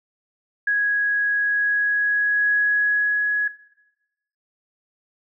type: tone with pitch glide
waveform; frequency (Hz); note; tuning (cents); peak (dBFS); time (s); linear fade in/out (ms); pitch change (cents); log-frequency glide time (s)
sine; 1661.2 to 1678.6; G#6 to G#6; 0 to +18; -17; 0.67-3.48; 5; +18; 1.35-3.33
effects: noise-tail reverb RT60 0.9 s tail -17 dB re dry